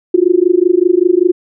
sine tone with amplitude modulation, 356.7 Hz, F4, 37 cents sharp, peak -3 dBFS, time 0.14-1.32 s, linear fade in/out 5 ms, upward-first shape sine, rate 25.2 Hz, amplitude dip 100%, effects none

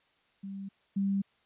sine tone pair in turn, 196 / 196.81 Hz, G3 / G3, 0 / +7 cents, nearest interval unison, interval 7 cents, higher second, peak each -37 / -26 dBFS, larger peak second, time 0.43-0.69 / 0.96-1.22 s, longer neither, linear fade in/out 10 ms, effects white hiss -69 dBFS RMS until 1.45 s + resampled to 8000 Hz

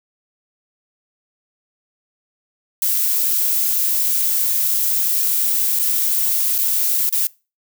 violet noise with dropouts, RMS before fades -18 dBFS, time 2.82-7.27 s, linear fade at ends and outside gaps 2 ms, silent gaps 5.791-5.795 / 6.582-6.586 / 7.093-7.125 s, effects noise-tail reverb RT60 0.3 s tail -23 dB re dry

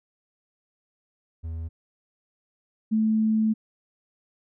triangle / sine tone pair in turn, 81.6 / 218.7 Hz, E2 / A3, -17 / -10 cents, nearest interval octave + perfect fourth, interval 1707 cents, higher second, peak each -28 / -19 dBFS, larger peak second, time 1.43-1.69 / 2.91-3.54 s, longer second, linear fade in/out 20 ms, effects none

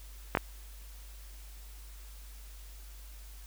clicks, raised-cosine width 0.5 ms, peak -11 dBFS, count 2, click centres 0.351 / 0.372 s, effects added 50 Hz sine -46 dBFS peak until 3.46 s + white hiss -56 dBFS RMS until 3.46 s

